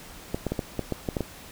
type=clicks; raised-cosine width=2 ms; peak=-13 dBFS; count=9; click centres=0.345 / 0.467 / 0.52 / 0.592 / 0.793 / 0.923 / 1.088 / 1.168 / 1.207 s; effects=pink hiss -45 dBFS RMS until 1.51 s